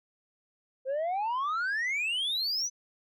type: exponential sweep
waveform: sine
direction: up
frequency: 511 to 6130 Hz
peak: -25 dBFS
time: 0.85-2.7 s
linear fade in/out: 50 ms
effects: tanh soft clip ceiling -27 dBFS